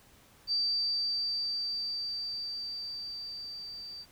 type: tone with level ramp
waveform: sine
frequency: 4651 Hz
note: D8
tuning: 18 cents flat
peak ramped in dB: -26 to -41 dBFS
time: 0.47-4.06 s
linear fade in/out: 50 ms
effects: pink hiss -60 dBFS RMS until 4.11 s

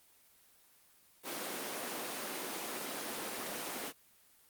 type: high-pass noise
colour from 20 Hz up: pink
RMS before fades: -40 dBFS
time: 1.23-3.93 s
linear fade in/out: 50 ms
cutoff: 240 Hz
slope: 24 dB/octave
effects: white hiss -65 dBFS RMS until 4.49 s + Opus 24 kbps

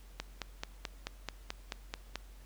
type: click train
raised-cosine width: 0.2 ms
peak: -19 dBFS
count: 10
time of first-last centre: 0.2-2.157 s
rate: 4.6 Hz
effects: added 46 Hz sine -50 dBFS peak until 2.45 s + pink hiss -62 dBFS RMS until 2.45 s

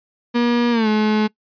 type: tone with pitch glide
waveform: 35% pulse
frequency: 239.1 to 214.2 Hz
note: A#3 to A3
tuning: +44 to -46 cents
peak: -13 dBFS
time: 0.34-1.28 s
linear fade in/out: 20 ms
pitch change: -190 cents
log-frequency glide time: 0.71-0.88 s
effects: noise-tail reverb RT60 0.1 s tail -23 dB re dry + resampled to 11025 Hz

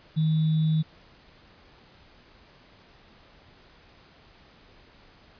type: tone with sample-and-hold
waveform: sine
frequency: 157.5 Hz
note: D#3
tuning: 21 cents sharp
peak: -20 dBFS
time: 0.16-0.83 s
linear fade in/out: 20 ms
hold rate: 3675 Hz
effects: pink hiss -55 dBFS RMS until 5.39 s + resampled to 11025 Hz

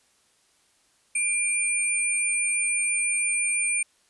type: tone pair together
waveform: sine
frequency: 2383 / 8997 Hz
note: D7 / C#9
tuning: +25 / +25 cents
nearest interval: octave + major seventh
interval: 2300 cents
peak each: -26 / -24 dBFS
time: 1.15-3.83 s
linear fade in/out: 5 ms
effects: white hiss -64 dBFS RMS until 4.09 s + resampled to 24000 Hz

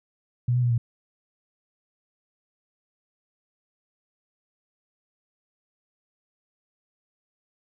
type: tone with pitch steps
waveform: sine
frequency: 122.1 / 124.3 / 121.1 / 117.4 Hz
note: B2 / B2 / B2 / A#2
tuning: -19 / +12 / -34 / +13 cents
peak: -19 dBFS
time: 0.48-0.78 s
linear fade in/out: 5 ms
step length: 75 ms
effects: none

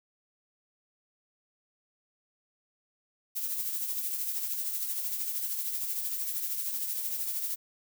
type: noise with tremolo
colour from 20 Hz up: violet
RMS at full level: -31 dBFS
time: 3.35-7.56 s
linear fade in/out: 20 ms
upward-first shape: triangle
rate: 13 Hz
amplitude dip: 50%
effects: none

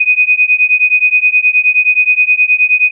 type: beating tone pair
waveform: sine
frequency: 2489 / 2498.5 Hz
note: D#7 / D#7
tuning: 0 / +7 cents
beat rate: 9.5 Hz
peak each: -10 dBFS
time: 0-2.91 s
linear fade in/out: 10 ms
effects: none

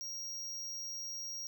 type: tone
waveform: square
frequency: 5630 Hz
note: F8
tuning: 13 cents sharp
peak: -40 dBFS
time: 0.01-1.47 s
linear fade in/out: 0 ms
effects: none

